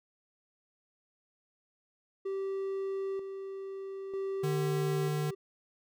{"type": "tone with tremolo", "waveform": "triangle", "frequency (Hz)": 388.5, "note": "G4", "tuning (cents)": -16, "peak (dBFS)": -30, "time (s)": [2.25, 5.35], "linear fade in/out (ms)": 10, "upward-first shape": "square", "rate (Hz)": 0.53, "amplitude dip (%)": 50}
{"type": "tone", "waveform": "square", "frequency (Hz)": 150, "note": "D3", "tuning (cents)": 37, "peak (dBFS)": -31, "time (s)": [4.43, 5.31], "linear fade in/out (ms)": 10}
{"effects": []}